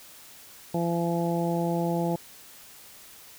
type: harmonic tone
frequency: 169.9 Hz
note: F3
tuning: 47 cents flat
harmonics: 1 / 2 / 3 / 4 / 5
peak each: -27 / -30 / -32 / -33 / -34 dBFS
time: 0.74-2.16 s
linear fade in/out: 5 ms
effects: white hiss -49 dBFS RMS until 3.38 s